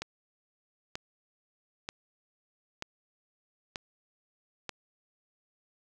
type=click train; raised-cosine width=0.2 ms; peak=-18 dBFS; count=6; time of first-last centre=0.02-4.693 s; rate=1.07 Hz; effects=none